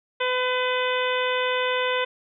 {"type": "harmonic tone", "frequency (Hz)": 504, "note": "B4", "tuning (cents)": 35, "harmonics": [1, 2, 3, 4, 5, 6, 7], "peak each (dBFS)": [-25, -28, -30, -31, -32, -33, -33], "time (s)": [0.2, 2.05], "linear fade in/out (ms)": 10, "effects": []}